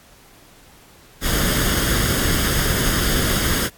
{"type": "noise with comb filter", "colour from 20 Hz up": "pink", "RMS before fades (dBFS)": -19, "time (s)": [1.21, 3.7], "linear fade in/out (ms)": 50, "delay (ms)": 0.6, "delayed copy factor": 0.6, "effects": ["pink hiss -49 dBFS RMS until 3.77 s", "AAC 64 kbps"]}